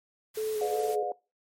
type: noise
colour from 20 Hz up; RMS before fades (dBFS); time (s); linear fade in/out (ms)
white; -44; 0.34-0.96; 20
type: tone with vibrato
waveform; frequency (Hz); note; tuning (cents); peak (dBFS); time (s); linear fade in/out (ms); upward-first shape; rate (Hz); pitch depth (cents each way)
sine; 429.4; A4; -42; -28; 0.37-1.03; 5; square; 2.7; 21
type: chord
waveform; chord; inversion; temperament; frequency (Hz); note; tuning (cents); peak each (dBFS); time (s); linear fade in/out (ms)
sine; G# diminished seventh; none; just; 415.3 / 498.4 / 598 / 717.6; G#4 / B4 / D5 / F5; 0 / +16 / +31 / +47; -37 / -37 / -36 / -32; 0.61-1.12; 2
effects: noise-tail reverb RT60 0.3 s tail -23 dB re dry + MP3 64 kbps